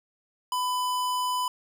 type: tone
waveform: square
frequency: 1000 Hz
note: B5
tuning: 21 cents sharp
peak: -26 dBFS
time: 0.52-1.48 s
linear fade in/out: 2 ms
effects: none